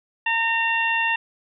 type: harmonic tone with a mistuned harmonic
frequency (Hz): 915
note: A#5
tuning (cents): -32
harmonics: 1 / 2 / 3 / 4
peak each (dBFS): -25 / -23 / -23 / -36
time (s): 0.26-1.16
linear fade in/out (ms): 5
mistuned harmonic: 4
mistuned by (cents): -49
effects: none